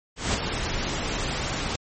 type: noise with ADSR envelope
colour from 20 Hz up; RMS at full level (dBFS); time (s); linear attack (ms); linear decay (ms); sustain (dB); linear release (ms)
pink; -22; 0.16-1.76; 180; 8; -6; 7
effects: MP3 32 kbps